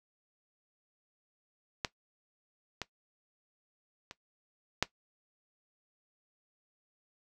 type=clicks; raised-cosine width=0.2 ms; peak=-13 / -18 / -26 / -8 dBFS; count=4; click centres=1.848 / 2.817 / 4.111 / 4.826 s; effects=noise-tail reverb RT60 0.1 s tail -17 dB re dry